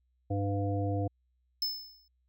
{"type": "harmonic tone", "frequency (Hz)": 100, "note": "G2", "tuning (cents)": 35, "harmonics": [1, 3, 5, 7], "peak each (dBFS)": [-30, -35, -37, -38], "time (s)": [0.3, 1.08], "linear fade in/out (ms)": 10}
{"type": "tone with exponential decay", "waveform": "square", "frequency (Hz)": 5240, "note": "E8", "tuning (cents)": -11, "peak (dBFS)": -27, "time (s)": [1.62, 2.08], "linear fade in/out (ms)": 2, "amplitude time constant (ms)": 100}
{"effects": ["added 62 Hz sine -70 dBFS peak until 2.28 s"]}